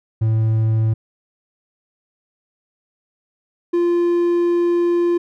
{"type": "tone pair in turn", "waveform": "triangle", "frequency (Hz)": [110.8, 346.6], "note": ["A2", "F4"], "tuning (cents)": [13, -13], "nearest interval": "octave + minor sixth", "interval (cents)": 1974, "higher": "second", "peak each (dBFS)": -12, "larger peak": "neither", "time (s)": [[0.21, 0.94], [3.73, 5.18]], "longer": "second", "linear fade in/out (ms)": 10, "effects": []}